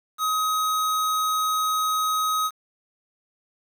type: tone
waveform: square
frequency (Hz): 1264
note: D#6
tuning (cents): +27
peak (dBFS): -22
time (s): 0.18-2.51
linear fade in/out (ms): 50
effects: 8-bit